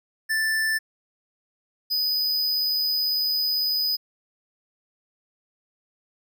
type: tone pair in turn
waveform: square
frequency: 1764 / 4989 Hz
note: A6 / D#8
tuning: +4 / +4 cents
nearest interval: octave + tritone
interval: 1800 cents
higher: second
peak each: -22 dBFS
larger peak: neither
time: 0.29-0.79 / 1.9-3.97 s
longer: second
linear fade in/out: 20 ms
effects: none